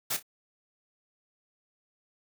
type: noise with echo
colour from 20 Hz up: white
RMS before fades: -30 dBFS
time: 0.1-0.17 s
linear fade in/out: 10 ms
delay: 29 ms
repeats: 2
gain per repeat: -12 dB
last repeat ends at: 0.228 s
effects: none